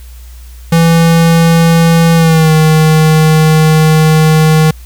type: tone with pitch glide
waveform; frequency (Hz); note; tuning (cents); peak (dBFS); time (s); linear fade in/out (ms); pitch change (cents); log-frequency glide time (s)
square; 166.1 to 156.78; E3 to D#3; +13 to +13; -5; 0.72-4.71; 5; -100; 2.15-2.52
effects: added 60 Hz sine -28 dBFS peak until 4.85 s + white hiss -42 dBFS RMS until 4.85 s